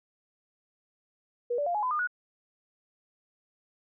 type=tone with pitch steps; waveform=sine; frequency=482.2 / 580.1 / 697.9 / 839.6 / 1010 / 1215.1 / 1461.8 Hz; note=B4 / D5 / F5 / G#5 / B5 / D#6 / F#6; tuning=-41 / -21 / -1 / +19 / +39 / -41 / -21 cents; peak=-26 dBFS; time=1.5-2.074 s; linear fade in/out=10 ms; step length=82 ms; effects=none